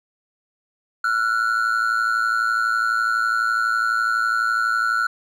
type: ring-modulated tone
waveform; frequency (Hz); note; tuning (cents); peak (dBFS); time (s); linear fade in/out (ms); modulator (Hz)
triangle; 1411; F6; +17; -13; 1.04-5.07; 5; 56
effects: none